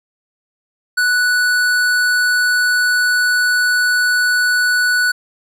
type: tone with hard clipping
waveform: sine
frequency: 1480 Hz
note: F#6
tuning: in tune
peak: -14 dBFS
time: 0.97-5.12 s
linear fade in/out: 10 ms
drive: 14 dB
effects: none